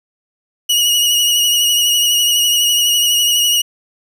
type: tone with vibrato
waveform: sawtooth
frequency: 2900 Hz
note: F#7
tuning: 35 cents flat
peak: -8 dBFS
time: 0.69-3.62 s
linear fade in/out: 10 ms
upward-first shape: sine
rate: 12 Hz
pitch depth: 31 cents each way
effects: none